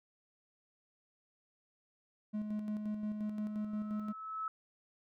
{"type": "tone with tremolo", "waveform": "triangle", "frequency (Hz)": 211.6, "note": "G#3", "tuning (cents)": 33, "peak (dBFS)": -32, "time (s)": [2.33, 4.13], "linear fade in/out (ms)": 20, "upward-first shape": "square", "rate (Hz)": 5.7, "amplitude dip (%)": 40}
{"type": "tone with exponential growth", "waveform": "sine", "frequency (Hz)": 1300, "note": "E6", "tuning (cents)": -24, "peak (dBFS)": -34, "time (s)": [3.23, 4.48], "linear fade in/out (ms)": 2, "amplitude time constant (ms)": 270}
{"effects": []}